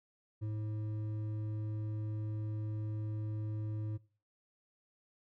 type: tone with hard clipping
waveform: sine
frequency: 107.3 Hz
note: A2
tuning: 43 cents flat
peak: -37 dBFS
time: 0.41-3.98 s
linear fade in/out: 20 ms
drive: 7 dB
effects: noise-tail reverb RT60 0.4 s tail -21 dB re dry